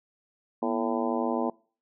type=harmonic tone with a mistuned harmonic; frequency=111.9 Hz; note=A2; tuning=30 cents sharp; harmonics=2 / 3 / 4 / 5 / 6 / 7 / 8 / 9; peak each=-30 / -32 / -33 / -34 / -35 / -35 / -36 / -37 dBFS; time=0.62-1.5 s; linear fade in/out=5 ms; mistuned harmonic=2; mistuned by=+130 cents; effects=noise-tail reverb RT60 0.4 s tail -23 dB re dry